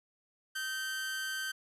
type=tone with amplitude modulation; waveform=sawtooth; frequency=1550 Hz; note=G6; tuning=20 cents flat; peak=-29 dBFS; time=0.55-1.52 s; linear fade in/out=10 ms; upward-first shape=sine; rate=288 Hz; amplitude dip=45%; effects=resampled to 32000 Hz